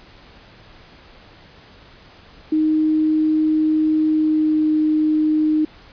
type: tone with pitch glide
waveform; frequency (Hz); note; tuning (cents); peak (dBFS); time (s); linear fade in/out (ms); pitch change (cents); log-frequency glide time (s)
sine; 311.1 to 308.6; D#4 to D#4; 0 to -14; -14; 2.52-5.65; 5; -14; 4.07-4.71
effects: pink hiss -46 dBFS RMS until 5.92 s + resampled to 11025 Hz